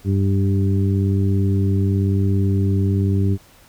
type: harmonic tone with a mistuned harmonic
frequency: 98 Hz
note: G2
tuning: in tune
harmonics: 1 / 2 / 3 / 4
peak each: -16 / -22 / -26 / -28 dBFS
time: 0.04-3.38 s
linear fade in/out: 50 ms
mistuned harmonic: 1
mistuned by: -17 cents
effects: pink hiss -50 dBFS RMS until 3.68 s